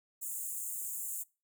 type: high-pass noise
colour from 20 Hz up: pink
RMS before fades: -39 dBFS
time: 0.21-1.24 s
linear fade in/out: 20 ms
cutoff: 6900 Hz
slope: 96 dB/octave
effects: noise-tail reverb RT60 0.3 s tail -23 dB re dry